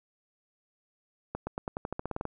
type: accelerating click train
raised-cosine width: 1 ms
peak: -19 dBFS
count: 13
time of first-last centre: 1.35-2.253 s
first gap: 120 ms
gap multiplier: 0.91
effects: none